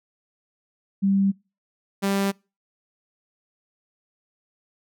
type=tone pair in turn; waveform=sine / sawtooth; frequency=196 / 197.25 Hz; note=G3 / G3; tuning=0 / +11 cents; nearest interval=unison; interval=11 cents; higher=second; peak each=-17 dBFS; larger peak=neither; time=1.02-1.32 / 2.02-2.32 s; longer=neither; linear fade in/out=20 ms; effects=noise-tail reverb RT60 0.3 s tail -26 dB re dry